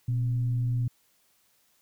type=tone with frequency modulation; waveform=sine; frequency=120.7 Hz; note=B2; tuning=39 cents flat; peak=-24 dBFS; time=0.08-0.88 s; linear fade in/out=5 ms; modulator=145 Hz; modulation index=0.21; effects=white hiss -67 dBFS RMS until 1.81 s